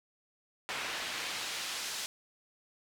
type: noise with band-pass filter sweep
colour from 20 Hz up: pink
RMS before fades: -38 dBFS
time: 0.69-2.06 s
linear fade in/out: 0 ms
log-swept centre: 2100 to 5100 Hz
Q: 0.73
effects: none